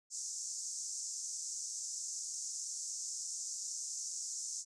pink band-pass noise, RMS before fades -42 dBFS, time 0.1-4.65 s, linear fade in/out 50 ms, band 5800 to 7800 Hz, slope 48 dB/octave, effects none

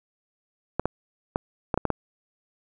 clicks, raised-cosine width 1 ms, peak -9 dBFS, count 7, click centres 0.796 / 0.856 / 1.359 / 1.742 / 1.776 / 1.853 / 1.903 s, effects none

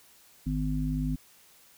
harmonic tone, 51 Hz, G#1, 31 cents flat, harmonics 1 / 3 / 5, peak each -31 / -31 / -31 dBFS, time 0.46-1.16 s, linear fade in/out 10 ms, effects white hiss -58 dBFS RMS until 1.77 s

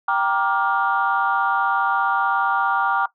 sine chord, G minor seventh, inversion none, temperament just, 784 / 940.8 / 1176 / 1411.2 Hz, G5 / Bb5 / D6 / F6, 0 / +16 / +2 / +18 cents, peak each -22 dBFS, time 0.08-3.06 s, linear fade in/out 5 ms, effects noise-tail reverb RT60 0.1 s tail -17 dB re dry + tanh soft clip ceiling -8 dBFS

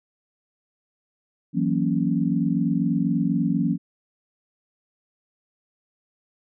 sine chord, F# dominant seventh, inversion third, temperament equal, 164.81 / 185 / 233.1 / 277.2 Hz, E3 / F#3 / A#3 / C#4, 0 / 0 / 0 / 0 cents, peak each -25 dBFS, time 1.53-3.78 s, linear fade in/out 50 ms, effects none

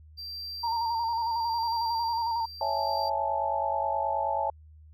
triangle tone with tremolo, 4707 Hz, D8, 3 cents sharp, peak -34 dBFS, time 0.17-3.1 s, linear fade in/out 20 ms, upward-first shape sine, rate 0.76 Hz, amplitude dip 50%
sine tone with vibrato, 921 Hz, A#5, 21 cents flat, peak -26 dBFS, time 0.63-2.46 s, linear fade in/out 10 ms, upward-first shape square, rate 11 Hz, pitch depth 37 cents each way
sine chord, A major seventh, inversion first, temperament equal, 554.4 / 659.3 / 830.6 / 880 Hz, C#5 / E5 / G#5 / A5, 0 / 0 / 0 / 0 cents, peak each -34 / -33 / -31 / -29 dBFS, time 2.61-4.5 s, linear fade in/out 2 ms
effects added 77 Hz sine -49 dBFS peak until 4.93 s

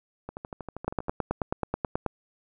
two click trains, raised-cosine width 1 ms, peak -12 / -22 dBFS, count 12 / 11, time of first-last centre 0.88-2.063 / 0.29-1.084 s, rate 9.3 / 12.6 Hz, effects none

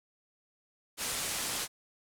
white low-pass noise, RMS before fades -35 dBFS, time 0.97-1.68 s, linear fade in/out 50 ms, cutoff 11000 Hz, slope 24 dB/octave, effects none

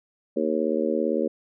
harmonic tone, 77.78 Hz, D#2, in tune, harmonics 3 / 4 / 5 / 6 / 7, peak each -28 / -28 / -28 / -28 / -28 dBFS, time 0.36-1.28 s, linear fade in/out 10 ms, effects none

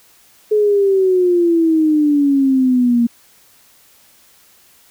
sine exponential sweep, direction down, 428.5 to 233.1 Hz, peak -10 dBFS, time 0.51-3.07 s, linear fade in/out 10 ms, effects white hiss -50 dBFS RMS until 4.9 s

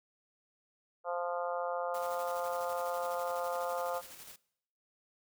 harmonic tone, 174.61 Hz, F3, in tune, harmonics 3 / 4 / 5 / 6 / 7 / 8, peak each -36 / -38 / -41 / -44 / -42 / -48 dBFS, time 1.04-4.02 s, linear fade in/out 50 ms
white noise with tremolo, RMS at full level -49 dBFS, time 1.94-4.36 s, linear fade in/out 5 ms, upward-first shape square, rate 12 Hz, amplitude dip 40%
effects noise-tail reverb RT60 0.7 s tail -21 dB re dry

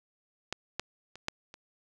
clicks, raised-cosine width 0.2 ms, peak -15 / -14 / -29 / -13 / -29 dBFS, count 5, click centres 0.526 / 0.796 / 1.156 / 1.284 / 1.541 s, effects none

